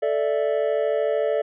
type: chord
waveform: triangle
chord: A suspended fourth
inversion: none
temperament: just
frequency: 440 / 586.7 / 660 Hz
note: A4 / D5 / E5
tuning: 0 / -2 / +2 cents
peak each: -22 / -21 / -25 dBFS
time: 0.02-1.42 s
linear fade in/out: 10 ms
effects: resampled to 8000 Hz